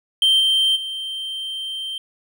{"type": "tone with level steps", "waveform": "triangle", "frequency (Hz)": 3136, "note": "G7", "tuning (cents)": 0, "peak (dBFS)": [-11, -13, -24], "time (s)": [0.22, 1.98], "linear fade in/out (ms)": 2, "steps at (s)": [0.39, 0.75], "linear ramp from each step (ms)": 20, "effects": []}